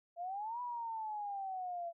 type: exponential two-way sweep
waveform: sine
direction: up then down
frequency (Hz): 672 to 987.8 to 672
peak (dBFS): -38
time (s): 0.16-1.93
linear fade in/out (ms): 50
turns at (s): 0.61
effects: none